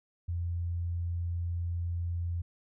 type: tone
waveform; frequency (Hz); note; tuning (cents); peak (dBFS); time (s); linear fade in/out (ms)
sine; 86.1; F2; -24; -30; 0.28-2.42; 10
effects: none